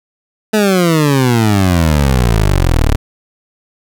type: exponential sweep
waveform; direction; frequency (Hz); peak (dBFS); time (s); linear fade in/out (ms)
20% pulse; down; 219.6 to 34.65; -4; 0.53-2.96; 10
effects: none